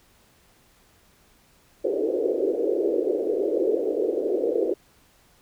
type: band-pass noise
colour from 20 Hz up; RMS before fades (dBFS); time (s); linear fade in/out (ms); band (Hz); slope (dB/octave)
pink; -24; 1.84-4.74; 10; 340 to 520; 48
effects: pink hiss -59 dBFS RMS until 5.41 s